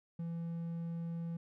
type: tone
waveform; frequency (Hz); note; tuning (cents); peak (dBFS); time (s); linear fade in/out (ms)
triangle; 167.7; E3; +30; -35; 0.19-1.37; 5
effects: none